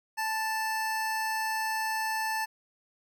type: tone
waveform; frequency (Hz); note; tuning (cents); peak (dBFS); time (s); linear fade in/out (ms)
25% pulse; 880; A5; 0; -25; 0.17-2.46; 20
effects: none